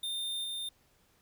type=tone with level steps; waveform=square; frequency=3623 Hz; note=A7; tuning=50 cents sharp; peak=-34 / -36 dBFS; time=0.03-0.69 s; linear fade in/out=5 ms; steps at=0.44 s; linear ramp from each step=5 ms; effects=pink hiss -68 dBFS RMS until 1.21 s